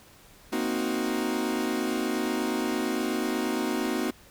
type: chord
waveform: 40% pulse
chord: C half-diminished seventh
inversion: third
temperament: equal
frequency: 233.1 / 261.6 / 311.1 / 370 Hz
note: Bb3 / C4 / Eb4 / Gb4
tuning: 0 / 0 / 0 / 0 cents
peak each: -31 dBFS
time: 0.52-4.11 s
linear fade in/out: 10 ms
effects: pink hiss -54 dBFS RMS until 4.3 s